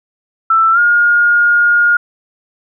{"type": "tone with pitch glide", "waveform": "sine", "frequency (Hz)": [1329, 1424.4], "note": ["E6", "F6"], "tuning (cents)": [14, 34], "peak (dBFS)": -7, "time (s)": [0.5, 1.97], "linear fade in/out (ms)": 5, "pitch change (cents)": 120, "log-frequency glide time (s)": [0.72, 0.79], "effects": []}